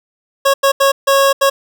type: tone bursts at uneven times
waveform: 25% pulse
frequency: 550 Hz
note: C#5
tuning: 14 cents flat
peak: -5 dBFS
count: 5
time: 0.45-0.54 / 0.63-0.72 / 0.8-0.92 / 1.07-1.33 / 1.41-1.5 s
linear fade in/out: 10 ms
effects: none